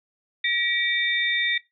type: tone cluster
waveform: sine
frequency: 1921 / 2305 / 3632 Hz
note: B6 / D7 / A#7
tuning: -48 / -33 / -46 cents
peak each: -24 / -27 / -25 dBFS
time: 0.44-1.58 s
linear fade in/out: 5 ms
effects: noise-tail reverb RT60 0.2 s tail -19 dB re dry